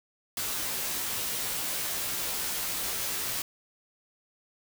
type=noise with comb filter; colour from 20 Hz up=white; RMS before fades=-32 dBFS; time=0.37-3.42 s; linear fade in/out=2 ms; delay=14 ms; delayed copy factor=-0.75; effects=none